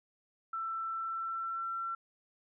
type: tone with pitch glide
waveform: sine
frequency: 1334 to 1350.3 Hz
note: E6 to E6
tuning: +20 to +41 cents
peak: -34 dBFS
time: 0.53-1.95 s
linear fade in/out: 5 ms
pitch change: +21 cents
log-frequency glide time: 0.88-1.71 s
effects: none